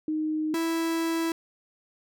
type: tone pair in turn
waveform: sine / 45% pulse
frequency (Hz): 310 / 329.1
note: D#4 / E4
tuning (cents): -6 / -3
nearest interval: minor second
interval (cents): 103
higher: second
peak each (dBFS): -25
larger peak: neither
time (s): 0.08-0.54 / 0.54-1.32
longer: second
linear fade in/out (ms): 2
effects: none